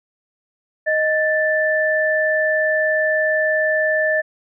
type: tone pair together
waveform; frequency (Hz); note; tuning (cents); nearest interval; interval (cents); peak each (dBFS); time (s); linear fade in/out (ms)
sine; 623.3 / 1763; D#5 / A6; +3 / +3; octave + tritone; 1800; -18; 0.86-4.22; 20
effects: none